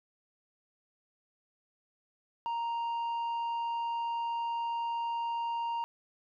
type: tone with tanh clipping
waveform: sine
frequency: 932.3 Hz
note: A#5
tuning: in tune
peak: -32 dBFS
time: 2.46-5.84 s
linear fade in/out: 0 ms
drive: 5 dB
effects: none